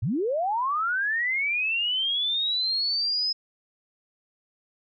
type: linear sweep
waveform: sine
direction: up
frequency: 85.9 to 5130 Hz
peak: -23 dBFS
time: 0.02-3.33 s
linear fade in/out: 10 ms
effects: none